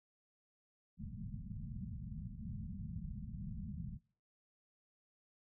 white low-pass noise, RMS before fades -45 dBFS, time 0.97-3.99 s, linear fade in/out 50 ms, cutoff 220 Hz, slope 96 dB/octave, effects noise-tail reverb RT60 0.5 s tail -25 dB re dry

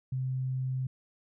sine tone, 130 Hz, C3, 11 cents flat, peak -29 dBFS, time 0.12-0.87 s, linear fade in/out 5 ms, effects none

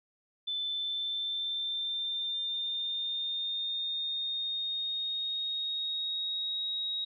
sine tone with pitch glide, 3520 to 3794 Hz, A7 to A#7, 0 to +30 cents, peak -31 dBFS, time 0.47-7.05 s, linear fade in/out 10 ms, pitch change +130 cents, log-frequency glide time 0.58-6.66 s, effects none

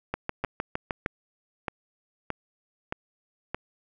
two click trains, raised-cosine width 0.5 ms, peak -14 / -13 dBFS, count 6 / 7, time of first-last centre 0.44-3.546 / 0.14-1.062 s, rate 1.61 / 6.51 Hz, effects none

